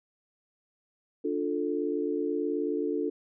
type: chord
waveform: sine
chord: D minor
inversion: none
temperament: just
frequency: 293.7 / 352.4 / 440.5 Hz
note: D4 / F4 / A4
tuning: 0 / +16 / +2 cents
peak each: -31 / -32 / -31 dBFS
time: 1.24-3.1 s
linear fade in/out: 10 ms
effects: none